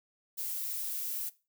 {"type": "noise", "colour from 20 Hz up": "violet", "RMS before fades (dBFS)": -36, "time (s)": [0.37, 1.3], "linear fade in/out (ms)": 20, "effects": ["noise-tail reverb RT60 0.3 s tail -19 dB re dry"]}